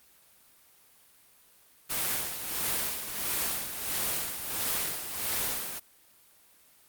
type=noise with tremolo; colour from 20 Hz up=white; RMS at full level=-29 dBFS; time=1.89-5.8 s; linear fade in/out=20 ms; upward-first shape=sine; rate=1.5 Hz; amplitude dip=60%; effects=white hiss -60 dBFS RMS until 6.88 s + Opus 32 kbps